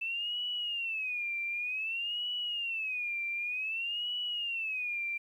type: tone with vibrato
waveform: sine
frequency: 2637 Hz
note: E7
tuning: in tune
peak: -32 dBFS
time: 0.01-5.18 s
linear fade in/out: 10 ms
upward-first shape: sine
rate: 0.54 Hz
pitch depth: 190 cents each way
effects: 11-bit